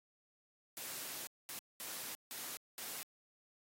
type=noise bursts at uneven times; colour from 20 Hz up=white; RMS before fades=-45 dBFS; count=5; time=0.77-1.27 / 1.49-1.59 / 1.8-2.15 / 2.31-2.57 / 2.78-3.03 s; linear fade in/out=0 ms; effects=high-pass 150 Hz 12 dB/octave + AAC 48 kbps